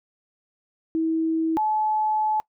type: tone pair in turn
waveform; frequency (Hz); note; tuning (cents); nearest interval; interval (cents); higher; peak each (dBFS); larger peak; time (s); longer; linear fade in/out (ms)
sine; 323.1 / 860.1; E4 / A5; -35 / -40; octave + perfect fourth; 1695; second; -20; neither; 0.95-1.57 / 1.57-2.4; second; 0
effects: noise-tail reverb RT60 0.1 s tail -24 dB re dry